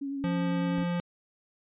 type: tone with vibrato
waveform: sine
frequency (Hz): 277.2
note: C#4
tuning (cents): 0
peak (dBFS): -31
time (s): 0.01-0.84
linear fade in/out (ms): 10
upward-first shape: sine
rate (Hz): 9.9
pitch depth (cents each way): 23
type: tone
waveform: square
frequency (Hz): 174.61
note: F3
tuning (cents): 0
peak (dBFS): -28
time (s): 0.24-1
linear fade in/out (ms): 0
type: noise with exponential decay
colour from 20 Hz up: brown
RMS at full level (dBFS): -42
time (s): 0.78-0.92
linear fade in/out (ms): 0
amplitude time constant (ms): 29
effects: resampled to 8000 Hz